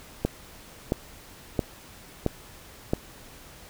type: click train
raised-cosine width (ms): 2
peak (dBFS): -9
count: 5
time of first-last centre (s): 0.25-2.935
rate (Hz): 1.49
effects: pink hiss -48 dBFS RMS until 3.69 s